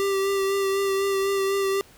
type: tone with vibrato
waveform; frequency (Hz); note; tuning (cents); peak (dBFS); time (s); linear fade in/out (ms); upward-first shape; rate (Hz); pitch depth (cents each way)
square; 392; G4; 0; -22; 0-1.81; 0; sine; 4; 19
effects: pink hiss -52 dBFS RMS until 1.97 s